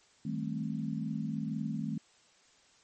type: chord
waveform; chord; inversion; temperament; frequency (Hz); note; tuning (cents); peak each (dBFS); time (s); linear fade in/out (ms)
sine; A half-diminished seventh; second; just; 158.4 / 198 / 220 / 264; Eb3 / G3 / A3 / C4; +31 / +18 / 0 / +16; -37 / -40 / -36 / -40; 0.25-1.98; 5
effects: white hiss -64 dBFS RMS until 2.83 s + MP3 32 kbps